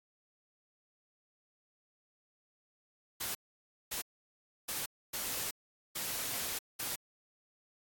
white noise bursts at uneven times, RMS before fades -37 dBFS, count 6, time 3.2-3.35 / 3.91-4.02 / 4.68-4.86 / 5.13-5.51 / 5.95-6.59 / 6.79-6.96 s, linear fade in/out 10 ms, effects AAC 64 kbps

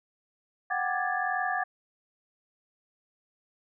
sine tone cluster, 733 / 775 / 1182 / 1664 / 1749 Hz, F#5 / G5 / D6 / G#6 / A6, -16 / -20 / +11 / +3 / -11 cents, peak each -31 / -34 / -35 / -33 / -34 dBFS, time 0.7-1.64 s, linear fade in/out 10 ms, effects none

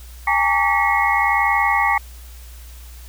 sine tone cluster, 813 / 894 / 1142 / 1932 / 2177 Hz, G#5 / A5 / D6 / B6 / C#7, -37 / +27 / -49 / -39 / -32 cents, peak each -21 dBFS, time 0.27-1.98 s, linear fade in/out 5 ms, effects added 60 Hz sine -36 dBFS peak until 3.08 s + white hiss -46 dBFS RMS until 3.08 s

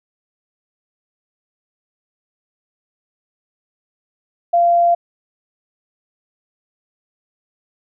sine tone, 690 Hz, F5, 21 cents flat, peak -10 dBFS, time 4.53-4.95 s, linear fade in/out 10 ms, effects none

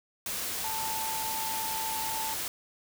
sine tone in noise, 885 Hz, A5, 10 cents sharp, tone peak -34 dBFS, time 0.64-2.34 s, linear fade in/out 2 ms, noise white, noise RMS -34 dBFS, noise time 0.26-2.48 s, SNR -3 dB, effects none

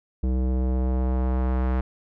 square tone with low-pass filter sweep, 63.7 Hz, C2, 46 cents flat, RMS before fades -23 dBFS, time 0.23-1.81 s, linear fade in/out 5 ms, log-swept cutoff 370 to 1500 Hz, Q 0.99, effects none

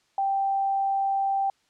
sine tone, 784 Hz, G5, in tune, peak -22 dBFS, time 0.18-1.5 s, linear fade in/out 2 ms, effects white hiss -67 dBFS RMS until 1.69 s + low-pass 6000 Hz 12 dB/octave

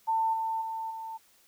sine tone with level steps, 895 Hz, A5, 29 cents sharp, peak -24 / -28 / -32 / -36 dBFS, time 0.07-1.18 s, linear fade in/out 20 ms, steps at 0.33 / 0.61 / 0.9 s, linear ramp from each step 10 ms, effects white hiss -63 dBFS RMS until 1.47 s

